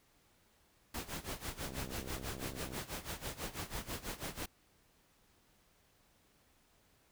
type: noise with tremolo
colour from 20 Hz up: pink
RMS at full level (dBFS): -40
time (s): 0.94-4.46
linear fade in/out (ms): 5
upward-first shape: sine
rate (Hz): 6.1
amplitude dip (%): 85
type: click train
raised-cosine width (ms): 2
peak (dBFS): -34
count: 74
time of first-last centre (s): 1.66-2.781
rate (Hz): 65.1
effects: pink hiss -70 dBFS RMS until 7.11 s